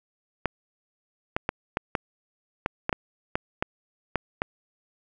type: clicks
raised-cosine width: 0.5 ms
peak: -9 dBFS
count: 12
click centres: 0.457 / 1.365 / 1.491 / 1.771 / 1.952 / 2.661 / 2.894 / 2.928 / 3.355 / 3.625 / 4.157 / 4.419 s
effects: none